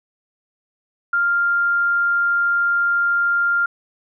sine tone, 1396.9 Hz, F6, in tune, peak -15 dBFS, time 1.13-3.66 s, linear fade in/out 5 ms, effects none

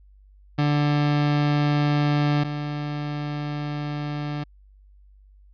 30% pulse tone pair in turn, 146.83 / 147.37 Hz, D3 / D3, 0 / +6 cents, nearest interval unison, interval 6 cents, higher second, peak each -16 / -24 dBFS, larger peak first, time 0.58-2.44 / 2.44-4.44 s, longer second, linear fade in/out 10 ms, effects added 49 Hz sine -49 dBFS peak until 5.53 s + resampled to 11025 Hz

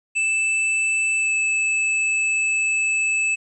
square tone with pitch glide, 2637 to 2617 Hz, E7 to E7, 0 to -13 cents, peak -19 dBFS, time 0.15-3.36 s, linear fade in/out 20 ms, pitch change -13 cents, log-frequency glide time 1.17-1.33 s, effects resampled to 24000 Hz + 10-bit

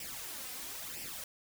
white noise with flanger, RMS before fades -43 dBFS, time 0-1.24 s, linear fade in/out 2 ms, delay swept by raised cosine 0.37 to 3.97 ms, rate 1 Hz, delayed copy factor +0.65, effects none

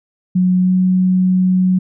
sine tone with pitch glide, 182.8 to 184.6 Hz, F#3 to F#3, -21 to -4 cents, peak -10 dBFS, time 0.35-1.79 s, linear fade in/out 10 ms, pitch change +17 cents, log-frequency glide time 0.61-0.71 s, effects none

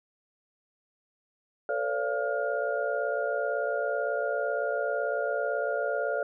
sine tone cluster, 446.4 / 514 / 572 / 688 / 1419 Hz, A4 / C5 / D5 / F5 / F6, +25 / -31 / -46 / -26 / +27 cents, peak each -33 / -36 / -30 / -34 / -34 dBFS, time 1.69-6.23 s, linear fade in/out 2 ms, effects none

